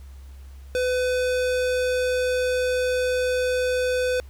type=tone with low-pass filter; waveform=square; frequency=503 Hz; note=B4; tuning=32 cents sharp; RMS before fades=-23 dBFS; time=0.75-4.2 s; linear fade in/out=0 ms; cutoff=11000 Hz; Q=0.5; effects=added 67 Hz sine -39 dBFS peak until 4.29 s + pink hiss -57 dBFS RMS until 4.29 s